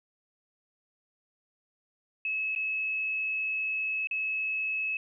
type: tone with dropouts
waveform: sine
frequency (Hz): 2585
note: E7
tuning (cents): -34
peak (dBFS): -28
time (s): 2.25-4.97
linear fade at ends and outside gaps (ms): 2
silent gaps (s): 2.551-2.56 / 4.072-4.111
effects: none